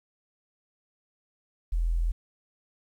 sine tone, 41.89 Hz, E1, 29 cents sharp, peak -23 dBFS, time 1.72-2.12 s, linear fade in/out 10 ms, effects 10-bit

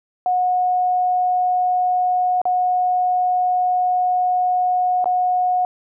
sine tone with dropouts, 728 Hz, F#5, 28 cents flat, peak -15 dBFS, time 0.26-5.65 s, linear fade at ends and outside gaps 1 ms, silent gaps 2.416-2.454 / 5.043-5.057 s, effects none

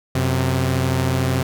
sawtooth tone pair together, 91.4 / 130.32 Hz, F#2 / C3, -21 / -7 cents, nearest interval tritone, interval 614 cents, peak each -18 / -15 dBFS, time 0.15-1.43 s, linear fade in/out 5 ms, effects none

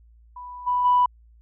sine tone with level steps, 987.8 Hz, B5, in tune, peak -35 / -19 / -14 dBFS, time 0.36-1.06 s, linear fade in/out 5 ms, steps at 0.66 / 0.84 s, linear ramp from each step 20 ms, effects tanh soft clip ceiling -10 dBFS + added 57 Hz sine -50 dBFS peak until 1.41 s

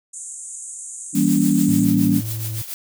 pink band-pass noise, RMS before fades -34 dBFS, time 0.13-1.85 s, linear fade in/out 10 ms, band 6700 to 9500 Hz, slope 96 dB/octave
sine chord, E diminished seventh, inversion none, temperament just, 164.81 / 197.78 / 237.3 / 284.8 Hz, E3 / G3 / Bb3 / Db4, 0 / +16 / +31 / +47 cents, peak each -22 / -19 / -20 / -18 dBFS, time 1.13-2.22 s, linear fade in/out 50 ms
blue noise with tremolo, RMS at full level -28 dBFS, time 1.15-2.74 s, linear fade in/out 0 ms, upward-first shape triangle, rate 7.1 Hz, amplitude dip 70%
triangle tone, 110.3 Hz, A2, 5 cents sharp, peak -23 dBFS, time 1.68-2.62 s, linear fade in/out 5 ms
effects none

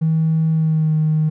triangle tone with pitch glide, 160 to 155.45 Hz, D#3 to D#3, +49 to -1 cents, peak -10 dBFS, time 0.01-1.3 s, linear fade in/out 20 ms, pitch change -50 cents, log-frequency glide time 0.51-0.95 s, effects tanh soft clip ceiling -11 dBFS

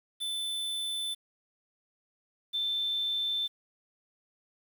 square / sine tone pair in turn, 3520 / 3547 Hz, A7 / A7, 0 / +13 cents, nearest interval unison, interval 13 cents, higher second, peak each -32 / -28 dBFS, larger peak second, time 0.2-1.15 / 2.53-3.48 s, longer neither, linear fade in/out 20 ms, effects 9-bit

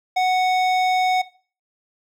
sine tone with hard clipping, 740 Hz, F#5, in tune, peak -18 dBFS, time 0.16-1.22 s, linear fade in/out 10 ms, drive 13 dB, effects noise-tail reverb RT60 0.4 s tail -18 dB re dry

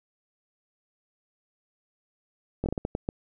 slowing click train, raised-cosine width 2 ms, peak -15 dBFS, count 8, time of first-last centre 2.64-3.089 s, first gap 20 ms, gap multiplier 1.38, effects none

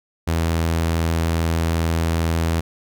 sawtooth tone, 82.41 Hz, E2, in tune, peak -14 dBFS, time 0.27-2.61 s, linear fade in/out 10 ms, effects none

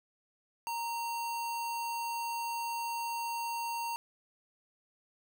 sine tone with sample-and-hold, 932.3 Hz, A#5, in tune, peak -33 dBFS, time 0.67-3.96 s, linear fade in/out 0 ms, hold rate 3675 Hz, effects none

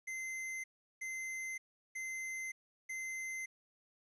square tone bursts, 2069 Hz, C7, 20 cents flat, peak -40 dBFS, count 4, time 0.07-3.46 s, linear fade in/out 10 ms, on 570 ms, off 370 ms, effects resampled to 22050 Hz + 12-bit

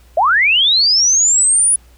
sine linear sweep, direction up, 590 to 9956 Hz, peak -9 dBFS, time 0.17-1.76 s, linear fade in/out 5 ms, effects added 60 Hz sine -43 dBFS peak until 1.97 s + pink hiss -52 dBFS RMS until 1.97 s

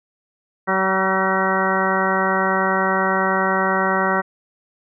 harmonic tone with a mistuned harmonic, 190 Hz, F#3, 46 cents sharp, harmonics 1 / 2 / 3 / 4 / 5 / 6 / 7 / 8 / 10, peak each -25 / -25 / -25 / -25 / -25 / -25 / -25 / -25 / -25 dBFS, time 0.67-4.22 s, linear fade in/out 20 ms, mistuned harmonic 7, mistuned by +24 cents, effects none

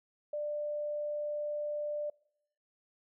sine tone, 593 Hz, D5, 17 cents sharp, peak -33 dBFS, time 0.33-2.1 s, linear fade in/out 5 ms, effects noise-tail reverb RT60 0.7 s tail -24 dB re dry

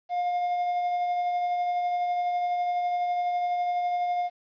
triangle tone with tremolo, 710 Hz, F5, 28 cents sharp, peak -21 dBFS, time 0.09-4.3 s, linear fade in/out 50 ms, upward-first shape triangle, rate 12 Hz, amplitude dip 30%, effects resampled to 11025 Hz + 10-bit

